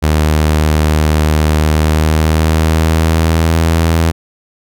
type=tone with pitch glide; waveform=sawtooth; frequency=77 to 82.05 Hz; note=D#2 to E2; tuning=-17 to -8 cents; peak=-5 dBFS; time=0.02-4.12 s; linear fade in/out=20 ms; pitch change=+109 cents; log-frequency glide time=1.62-3.64 s; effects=none